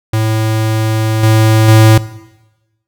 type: tone with level steps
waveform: square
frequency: 110 Hz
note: A2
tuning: in tune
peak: -11 / -6 / -3 dBFS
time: 0.13-1.98 s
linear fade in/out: 5 ms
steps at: 1.23 / 1.68 s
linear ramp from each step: 2 ms
effects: noise-tail reverb RT60 1.0 s tail -17 dB re dry